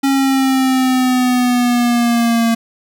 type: exponential sweep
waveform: square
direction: down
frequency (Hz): 274.2 to 228.5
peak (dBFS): -12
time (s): 0.03-2.55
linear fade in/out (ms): 10
effects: none